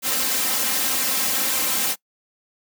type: noise with comb filter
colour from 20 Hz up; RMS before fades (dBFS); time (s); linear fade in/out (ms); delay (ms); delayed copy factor
white; -22; 0.02-1.96; 50; 3.8; +0.95
effects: noise-tail reverb RT60 0.1 s tail -23 dB re dry + high-pass 100 Hz 12 dB/octave